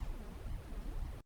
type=noise with flanger; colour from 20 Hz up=brown; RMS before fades=-42 dBFS; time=0-1.21 s; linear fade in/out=5 ms; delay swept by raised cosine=0.96 to 4.86 ms; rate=1.9 Hz; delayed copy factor=+0.8; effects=Opus 48 kbps